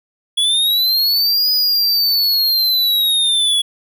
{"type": "linear two-way sweep", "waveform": "square", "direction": "up then down", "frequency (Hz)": [3361, 4978, 3361], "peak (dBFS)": -13, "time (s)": [0.37, 3.62], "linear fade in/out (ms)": 10, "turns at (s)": 1.51, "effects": []}